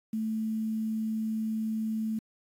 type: tone with quantisation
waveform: sine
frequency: 220 Hz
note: A3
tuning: in tune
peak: -28 dBFS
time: 0.13-2.19 s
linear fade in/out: 5 ms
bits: 9
effects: AAC 64 kbps